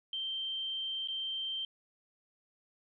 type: tone with dropouts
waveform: sine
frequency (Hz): 3136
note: G7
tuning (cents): 0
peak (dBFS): -34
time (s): 0.13-1.65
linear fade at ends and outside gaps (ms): 2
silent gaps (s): 1.075-1.084
effects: none